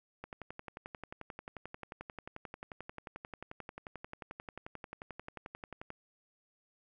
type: click train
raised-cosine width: 0.5 ms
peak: -28 dBFS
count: 65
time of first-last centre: 0.24-5.904 s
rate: 11.3 Hz
effects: none